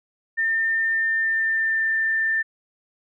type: tone with pitch glide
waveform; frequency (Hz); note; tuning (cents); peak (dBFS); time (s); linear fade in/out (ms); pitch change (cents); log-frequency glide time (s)
sine; 1805 to 1787.4; A6 to A6; +44 to +27; -19; 0.37-2.43; 20; -17; 0.82-1.89
effects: none